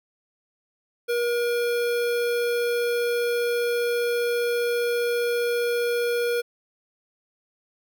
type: tone with notch filter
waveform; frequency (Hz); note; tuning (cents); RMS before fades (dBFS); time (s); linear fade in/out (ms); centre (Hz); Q
square; 477.5; A#4; +42; -24; 1.08-6.42; 20; 7000; 1.9
effects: none